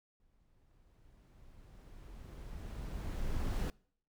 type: noise with exponential growth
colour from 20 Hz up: brown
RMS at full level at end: -32 dBFS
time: 0.2-3.7 s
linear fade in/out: 1 ms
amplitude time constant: 760 ms
effects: noise-tail reverb RT60 0.6 s tail -25 dB re dry